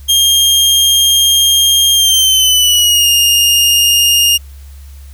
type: tone with pitch glide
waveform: sawtooth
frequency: 3217 to 2833 Hz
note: G7 to F7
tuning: +44 to +24 cents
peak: -4 dBFS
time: 0.08-4.38 s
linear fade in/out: 20 ms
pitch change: -220 cents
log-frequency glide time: 1.93-3.08 s
effects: added 69 Hz sine -30 dBFS peak until 5.13 s + white hiss -46 dBFS RMS until 5.13 s